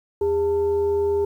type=tone with frequency modulation; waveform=sine; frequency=404.9 Hz; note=G#4; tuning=44 cents flat; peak=-18 dBFS; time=0.21-1.25 s; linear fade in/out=5 ms; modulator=486 Hz; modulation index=0.34; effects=9-bit